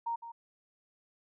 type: tone with echo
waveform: sine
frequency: 930 Hz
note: A#5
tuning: 4 cents flat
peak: -31 dBFS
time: 0.06-0.16 s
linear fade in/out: 10 ms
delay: 160 ms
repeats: 1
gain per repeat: -11 dB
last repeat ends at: 0.32 s
effects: none